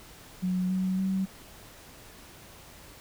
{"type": "tone with pitch steps", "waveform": "sine", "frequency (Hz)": [183.4, 187.04, 190.75], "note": ["F#3", "F#3", "G3"], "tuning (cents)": [-15, 19, -47], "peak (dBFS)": -25, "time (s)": [0.42, 1.26], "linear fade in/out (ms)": 20, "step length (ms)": 280, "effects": ["pink hiss -50 dBFS RMS until 3 s"]}